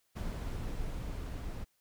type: noise with level ramp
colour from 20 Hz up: brown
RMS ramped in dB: -36 to -40 dBFS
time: 0.15-1.65 s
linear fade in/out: 20 ms
effects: white hiss -75 dBFS RMS until 1.8 s